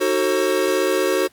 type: chord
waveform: square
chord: D# diminished seventh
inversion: none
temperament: just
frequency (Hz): 311.1 / 373.4 / 448 / 537.6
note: D#4 / F#4 / A4 / C5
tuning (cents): 0 / +16 / +31 / +47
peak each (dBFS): -27 / -21 / -25 / -23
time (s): 0-1.28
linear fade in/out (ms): 20
effects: pink hiss -57 dBFS RMS until 1.32 s + AAC 64 kbps